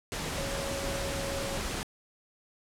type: tone in noise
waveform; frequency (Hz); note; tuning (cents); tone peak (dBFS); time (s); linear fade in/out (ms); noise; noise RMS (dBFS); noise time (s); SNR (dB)
sine; 552; C#5; -7; -36; 0.38-1.57; 0; pink; -34; 0.12-1.83; -5
effects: low-pass 10000 Hz 12 dB/octave